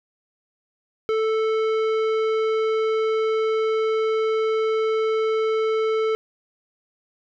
sine tone with tanh clipping, 440 Hz, A4, in tune, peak -21 dBFS, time 1.09-6.15 s, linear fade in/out 0 ms, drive 14 dB, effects none

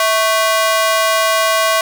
sawtooth ring-modulated tone, 880 Hz, A5, in tune, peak -5 dBFS, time 0-1.81 s, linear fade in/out 2 ms, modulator 228 Hz, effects none

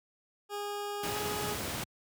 20% pulse tone with pitch glide, 410 to 417.2 Hz, G#4 to G#4, -22 to +8 cents, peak -30 dBFS, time 0.49-1.57 s, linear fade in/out 50 ms, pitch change +30 cents, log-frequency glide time 1.1-1.15 s
pink noise, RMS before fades -36 dBFS, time 1.03-1.84 s, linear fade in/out 5 ms
effects high-pass 80 Hz 12 dB/octave

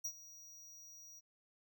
square tone with ADSR envelope, 5760 Hz, F#8, 47 cents flat, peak -37 dBFS, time 0.04-1.21 s, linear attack 12 ms, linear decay 68 ms, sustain -17 dB, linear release 27 ms, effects none

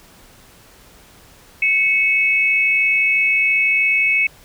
sine tone pair together, 2217 / 2574 Hz, C#7 / E7, 0 / -42 cents, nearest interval minor third, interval 258 cents, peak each -16 dBFS, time 1.62-4.27 s, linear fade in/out 5 ms, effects pink hiss -47 dBFS RMS until 4.44 s

